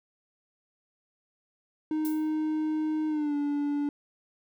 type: tone with pitch glide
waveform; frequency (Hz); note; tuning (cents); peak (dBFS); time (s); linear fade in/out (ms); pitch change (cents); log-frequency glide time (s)
triangle; 310 to 289.2; D#4 to D4; -6 to -27; -24; 1.91-3.89; 2; -121; 3.08-3.35
type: noise with exponential decay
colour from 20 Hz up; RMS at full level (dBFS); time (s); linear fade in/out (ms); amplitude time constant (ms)
violet; -37; 2.05-2.34; 0; 61
effects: none